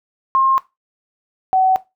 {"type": "tone pair in turn", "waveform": "sine", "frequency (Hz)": [1066, 753.8], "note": ["C6", "F#5"], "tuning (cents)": [32, 32], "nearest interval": "tritone", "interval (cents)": 600, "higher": "first", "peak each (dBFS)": -11, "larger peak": "neither", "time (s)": [[0.35, 0.58], [1.53, 1.76]], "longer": "neither", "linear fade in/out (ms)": 0, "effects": ["noise-tail reverb RT60 0.2 s tail -17 dB re dry"]}